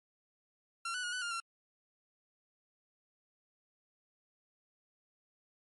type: tone with pitch steps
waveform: sawtooth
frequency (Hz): 1367 / 1486 / 1442 / 1494 / 1406 / 1363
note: F6 / F#6 / F#6 / F#6 / F6 / F6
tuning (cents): -37 / +7 / -45 / +16 / +11 / -43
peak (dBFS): -32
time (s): 0.85-1.402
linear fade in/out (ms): 5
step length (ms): 92
effects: MP3 48 kbps